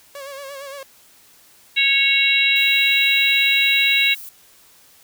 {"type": "tone with vibrato", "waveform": "sawtooth", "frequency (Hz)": 554.4, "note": "C#5", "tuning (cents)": 0, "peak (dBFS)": -28, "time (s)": [0.15, 0.83], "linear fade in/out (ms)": 2, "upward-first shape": "sine", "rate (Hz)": 8.7, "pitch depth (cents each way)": 57}
{"type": "harmonic tone", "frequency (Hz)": 551, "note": "C#5", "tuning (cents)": -11, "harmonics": [3, 4, 5, 6, 7], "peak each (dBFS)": [-29, -18, -18, -29, -19], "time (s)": [1.76, 4.15], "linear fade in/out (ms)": 20}
{"type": "noise", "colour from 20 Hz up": "violet", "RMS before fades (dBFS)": -36, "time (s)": [2.56, 4.29], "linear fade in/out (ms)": 0}
{"effects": ["white hiss -51 dBFS RMS until 5.03 s"]}